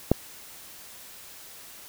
click, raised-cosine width 2 ms, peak -4 dBFS, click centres 0.116 s, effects white hiss -46 dBFS RMS until 1.88 s

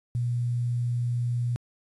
sine tone with quantisation, 120.8 Hz, B2, 38 cents flat, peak -24 dBFS, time 0.15-1.56 s, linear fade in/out 0 ms, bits 9, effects resampled to 24000 Hz

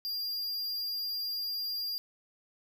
square tone, 4797 Hz, D8, 36 cents sharp, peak -33 dBFS, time 0.05-1.98 s, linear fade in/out 0 ms, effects none

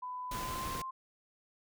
sine tone with pitch glide, 1000 to 1050.3 Hz, B5 to C6, +21 to +6 cents, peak -38 dBFS, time 0.02-0.91 s, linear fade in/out 10 ms, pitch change +85 cents, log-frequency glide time 0.32-0.66 s
pink noise, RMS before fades -41 dBFS, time 0.31-0.82 s, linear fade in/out 5 ms
effects none

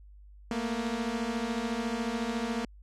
sawtooth beating tone pair, 222.6 / 236.6 Hz, A3 / A#3, +20 / +26 cents, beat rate 14 Hz, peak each -30 / -28 dBFS, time 0.51-2.65 s, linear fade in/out 2 ms, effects added 50 Hz sine -49 dBFS peak until 2.82 s + low-pass 7000 Hz 12 dB/octave

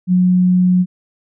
sine tone, 181.6 Hz, F#3, 32 cents flat, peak -9 dBFS, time 0.07-0.86 s, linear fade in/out 50 ms, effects none

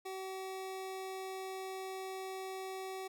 25% pulse tone, 380 Hz, F#4, 46 cents sharp, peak -37 dBFS, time 0.05-3.08 s, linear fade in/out 10 ms, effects none

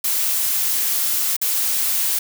blue noise with dropouts, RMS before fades -20 dBFS, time 0.04-2.19 s, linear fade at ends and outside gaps 5 ms, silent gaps 1.366-1.414 s, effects none

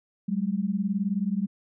sine beating tone pair, 189.5 / 208.5 Hz, F#3 / G#3, +42 / +7 cents, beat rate 19 Hz, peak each -27 dBFS, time 0.28-1.47 s, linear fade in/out 10 ms, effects none

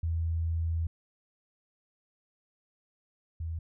sine tone pair in turn, 82.41 / 81.79 Hz, E2 / E2, 0 / -13 cents, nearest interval unison, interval 13 cents, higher first, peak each -27 / -32 dBFS, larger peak first, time 0.03-0.87 / 3.4-3.59 s, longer first, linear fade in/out 5 ms, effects none

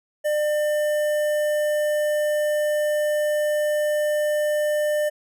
square tone with notch filter, 600 Hz, D5, 37 cents sharp, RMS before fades -22 dBFS, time 0.24-5.1 s, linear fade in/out 20 ms, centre 4300 Hz, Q 0.59, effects resampled to 32000 Hz

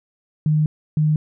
sine tone pair in turn, 153.2 / 153.2 Hz, D#3 / D#3, -27 / -27 cents, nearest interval unison, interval 0 cents, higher neither, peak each -14 dBFS, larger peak neither, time 0.46-0.66 / 0.97-1.16 s, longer first, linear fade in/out 2 ms, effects none

